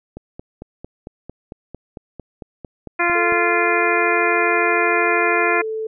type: click train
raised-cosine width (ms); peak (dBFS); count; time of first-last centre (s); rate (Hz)
2; -19; 15; 0.17-3.323; 4.44
type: harmonic tone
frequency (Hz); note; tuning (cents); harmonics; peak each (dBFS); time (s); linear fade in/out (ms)
346.6; F4; -13; 1 / 2 / 3 / 4 / 5 / 6 / 7; -23 / -23 / -23 / -23 / -23 / -23 / -23; 2.99-5.62; 10
type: tone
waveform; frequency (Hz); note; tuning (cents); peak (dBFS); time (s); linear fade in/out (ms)
sine; 439.5; A4; -2; -22; 3.15-5.87; 5
effects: none